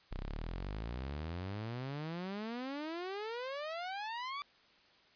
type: exponential sweep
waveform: sawtooth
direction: up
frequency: 30.16 to 1174.7 Hz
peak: -35 dBFS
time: 0.11-4.42 s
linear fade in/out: 0 ms
effects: white hiss -65 dBFS RMS until 5.15 s + resampled to 11025 Hz